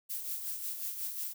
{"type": "noise with tremolo", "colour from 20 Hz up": "violet", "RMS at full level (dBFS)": -36, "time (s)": [0.09, 1.34], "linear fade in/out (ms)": 20, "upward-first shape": "sine", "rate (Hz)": 5.5, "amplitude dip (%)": 50, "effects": []}